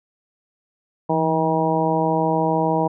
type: harmonic tone with a mistuned harmonic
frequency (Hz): 159.6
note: D#3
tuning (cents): +44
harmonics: 1 / 2 / 3 / 4 / 5 / 6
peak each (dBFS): -24 / -24 / -24 / -24 / -24 / -24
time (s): 1.09-2.88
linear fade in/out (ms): 10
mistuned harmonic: 1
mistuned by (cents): +67
effects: none